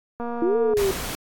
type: click train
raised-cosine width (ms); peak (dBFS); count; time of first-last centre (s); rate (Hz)
1; -18; 128; 0.2-0.736; 237
type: linear two-way sweep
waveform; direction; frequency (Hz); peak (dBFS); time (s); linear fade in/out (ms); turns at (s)
sine; up then down; 320.9 to 465.8 to 378.5; -18; 0.42-0.91; 2; 0.58
type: noise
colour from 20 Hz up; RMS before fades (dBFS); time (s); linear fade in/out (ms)
pink; -30; 0.77-1.15; 0
effects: AAC 64 kbps